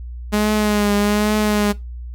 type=tone with vibrato; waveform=sawtooth; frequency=208.6 Hz; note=G#3; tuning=8 cents sharp; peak=-11 dBFS; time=0.32-1.73 s; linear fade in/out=20 ms; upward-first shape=triangle; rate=1.2 Hz; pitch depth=42 cents each way; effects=noise-tail reverb RT60 0.2 s tail -19 dB re dry + added 60 Hz sine -28 dBFS peak until 2.14 s